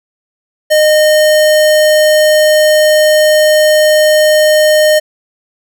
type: tone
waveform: square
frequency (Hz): 613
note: D#5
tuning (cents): -26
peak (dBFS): -6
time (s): 0.7-5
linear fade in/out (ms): 20
effects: none